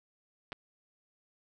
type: clicks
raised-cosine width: 0.3 ms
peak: -24 dBFS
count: 2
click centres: 0.521 / 0.528 s
effects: none